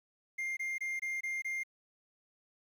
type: tone bursts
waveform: triangle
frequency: 2110 Hz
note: C7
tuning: 14 cents sharp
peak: -32 dBFS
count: 6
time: 0.38-1.635 s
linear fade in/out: 10 ms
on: 190 ms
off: 23 ms
effects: 11-bit